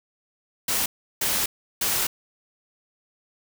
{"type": "noise bursts at uneven times", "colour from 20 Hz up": "white", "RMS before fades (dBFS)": -24, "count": 3, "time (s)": [[0.68, 0.86], [1.21, 1.46], [1.81, 2.07]], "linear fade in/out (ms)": 5, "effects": []}